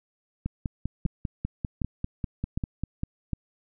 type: two click trains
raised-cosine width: 5 ms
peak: -15 / -16 dBFS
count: 4 / 14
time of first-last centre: 1.06-3.333 / 0.46-3.034 s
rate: 1.32 / 5.05 Hz
effects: none